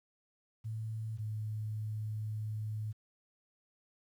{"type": "tone pair in turn", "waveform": "sine", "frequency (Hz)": [110.5, 107.79], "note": ["A2", "A2"], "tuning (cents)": [8, -35], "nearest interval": "unison", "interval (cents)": 43, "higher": "first", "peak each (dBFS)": [-36, -35], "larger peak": "second", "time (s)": [[0.64, 1.18], [1.18, 2.93]], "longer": "second", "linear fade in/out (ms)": 20, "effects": ["11-bit"]}